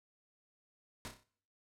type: noise with echo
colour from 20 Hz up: pink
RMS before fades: -44 dBFS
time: 1.05-1.08 s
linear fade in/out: 0 ms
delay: 31 ms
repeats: 5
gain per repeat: -6 dB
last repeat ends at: 1.235 s
effects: noise-tail reverb RT60 0.6 s tail -21 dB re dry + low-pass 11000 Hz 12 dB/octave